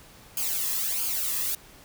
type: noise with flanger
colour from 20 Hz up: blue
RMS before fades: -28 dBFS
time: 0.37-1.55 s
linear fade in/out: 2 ms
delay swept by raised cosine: 0.52 to 1.37 ms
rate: 1.5 Hz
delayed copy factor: -0.8
effects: pink hiss -51 dBFS RMS until 1.84 s